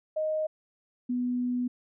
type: tone pair in turn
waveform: sine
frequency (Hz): 622.3 / 247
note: D#5 / B3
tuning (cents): 0 / 0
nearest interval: octave + major third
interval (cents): 1600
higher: first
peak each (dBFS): -26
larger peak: neither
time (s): 0.16-0.47 / 1.09-1.68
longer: second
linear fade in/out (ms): 10
effects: none